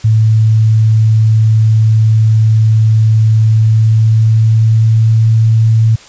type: tone with pitch glide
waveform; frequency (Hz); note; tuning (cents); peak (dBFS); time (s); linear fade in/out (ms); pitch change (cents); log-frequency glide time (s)
sine; 110 to 111.86; A2 to A2; 0 to +29; -5; 0.04-5.96; 10; +29; 3.29-5.3
effects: white hiss -37 dBFS RMS until 6.08 s + resampled to 16000 Hz